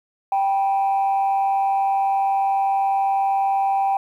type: tone pair together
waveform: sine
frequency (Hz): 784 / 975.5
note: G5 / B5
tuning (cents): 0 / -22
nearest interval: major third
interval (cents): 378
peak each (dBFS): -16 / -27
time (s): 0.32-3.97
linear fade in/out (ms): 2
effects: tanh soft clip ceiling -13 dBFS + 9-bit